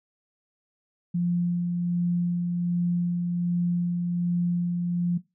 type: tone with tremolo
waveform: sine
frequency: 174.61 Hz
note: F3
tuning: in tune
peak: -21 dBFS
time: 1.14-5.18 s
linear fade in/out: 10 ms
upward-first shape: sine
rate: 1.3 Hz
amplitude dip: 30%
effects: noise-tail reverb RT60 0.2 s tail -17 dB re dry